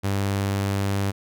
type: tone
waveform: sawtooth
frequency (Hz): 99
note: G2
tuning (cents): +18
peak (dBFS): -18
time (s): 0.03-1.12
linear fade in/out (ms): 20
effects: none